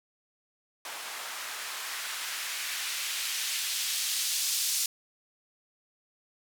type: noise with band-pass filter sweep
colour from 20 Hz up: blue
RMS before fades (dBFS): -33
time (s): 0.85-4.86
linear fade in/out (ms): 2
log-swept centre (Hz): 900 to 5100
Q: 0.91
effects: none